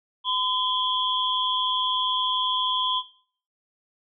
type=tone cluster; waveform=sine; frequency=1015 / 3165 / 3372 Hz; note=B5 / G7 / G#7; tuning=+47 / +16 / +26 cents; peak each=-26 dBFS; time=0.24-3.03 s; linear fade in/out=50 ms; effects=noise-tail reverb RT60 0.5 s tail -17 dB re dry